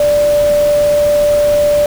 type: tone in noise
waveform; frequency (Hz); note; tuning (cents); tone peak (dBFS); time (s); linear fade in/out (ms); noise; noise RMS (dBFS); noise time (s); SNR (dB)
sine; 587.3; D5; 0; -8; 0-1.86; 2; pink; -25; 0-1.86; +14
effects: none